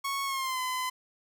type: tone with pitch glide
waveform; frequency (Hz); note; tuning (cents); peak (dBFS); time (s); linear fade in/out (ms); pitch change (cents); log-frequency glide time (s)
sawtooth; 1104 to 1018.2; C#6 to C6; -7 to -47; -26; 0.04-0.9; 10; -140; 0.25-0.6
effects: none